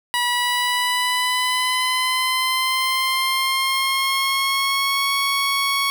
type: tone with pitch glide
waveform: 15% pulse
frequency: 971 to 1109 Hz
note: B5 to C#6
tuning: -30 to 0 cents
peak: -12 dBFS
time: 0.14-5.9 s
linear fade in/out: 0 ms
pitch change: +230 cents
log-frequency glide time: 0.24-5.12 s
effects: none